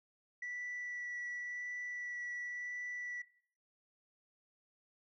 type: tone with vibrato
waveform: sine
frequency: 1958 Hz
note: B6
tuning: 15 cents flat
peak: -38 dBFS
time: 0.42-3.22 s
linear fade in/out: 5 ms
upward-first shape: sine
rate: 0.93 Hz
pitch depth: 9 cents each way
effects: noise-tail reverb RT60 0.5 s tail -17 dB re dry + tanh soft clip ceiling -37 dBFS